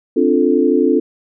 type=chord; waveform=sine; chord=D minor seventh; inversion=third; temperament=equal; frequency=261.6 / 293.7 / 349.2 / 440 Hz; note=C4 / D4 / F4 / A4; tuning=0 / 0 / 0 / 0 cents; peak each=-16 dBFS; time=0.16-1 s; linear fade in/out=10 ms; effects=none